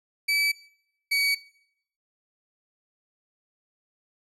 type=tone pair in turn; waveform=30% pulse; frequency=2300 / 2263 Hz; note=D7 / C#7; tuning=-37 / +35 cents; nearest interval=unison; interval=28 cents; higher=first; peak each=-19 dBFS; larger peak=neither; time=0.28-0.52 / 1.11-1.35 s; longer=neither; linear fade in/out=10 ms; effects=noise-tail reverb RT60 0.7 s tail -20 dB re dry + low-pass 11000 Hz 12 dB/octave